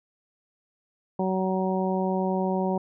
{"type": "harmonic tone", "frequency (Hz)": 187.9, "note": "F#3", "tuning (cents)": 27, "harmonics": [1, 2, 3, 4, 5], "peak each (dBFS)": [-26, -29, -31, -32, -33], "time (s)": [1.19, 2.78], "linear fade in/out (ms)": 5, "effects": []}